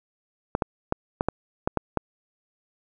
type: clicks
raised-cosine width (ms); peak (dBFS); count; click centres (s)
1; -8; 8; 0.551 / 0.622 / 0.924 / 1.209 / 1.286 / 1.675 / 1.773 / 1.973
effects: none